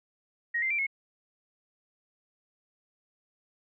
sine tone with pitch steps, 1882 / 2086 / 2352 / 2178 Hz, A#6 / C7 / D7 / C#7, +16 / -6 / +2 / -31 cents, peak -26 dBFS, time 0.54-0.868 s, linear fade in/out 10 ms, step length 82 ms, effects none

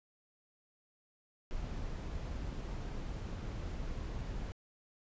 brown noise, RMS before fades -40 dBFS, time 1.51-4.52 s, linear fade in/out 0 ms, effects resampled to 16000 Hz

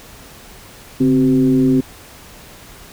sine tone with frequency modulation, 261.6 Hz, C4, in tune, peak -10 dBFS, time 1-1.81 s, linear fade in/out 10 ms, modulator 120 Hz, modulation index 0.69, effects pink hiss -40 dBFS RMS until 2.92 s

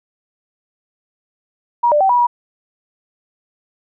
sine tone with pitch steps, 954 / 593 / 771 / 973 / 962 Hz, A#5 / D5 / G5 / B5 / B5, +40 / +17 / -29 / -26 / -46 cents, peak -10 dBFS, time 1.83-2.27 s, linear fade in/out 10 ms, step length 88 ms, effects none

